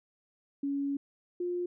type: tone pair in turn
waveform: sine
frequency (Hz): 280.3 / 354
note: C#4 / F4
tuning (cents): +19 / +23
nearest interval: major third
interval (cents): 404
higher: second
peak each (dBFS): -29 / -30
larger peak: first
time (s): 0.63-0.97 / 1.4-1.66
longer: first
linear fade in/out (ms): 5
effects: none